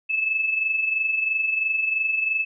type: tone with amplitude modulation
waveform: sine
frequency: 2612 Hz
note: E7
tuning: 17 cents flat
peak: -18 dBFS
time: 0.09-2.45 s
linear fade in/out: 20 ms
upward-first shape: sine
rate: 23 Hz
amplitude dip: 55%
effects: none